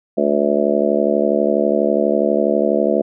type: harmonic tone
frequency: 72.2 Hz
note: D2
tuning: 29 cents flat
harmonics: 3 / 4 / 5 / 6 / 7 / 8 / 9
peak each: -21 / -23 / -20 / -26 / -20 / -21 / -20 dBFS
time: 0.17-3.02 s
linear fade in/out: 10 ms
effects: none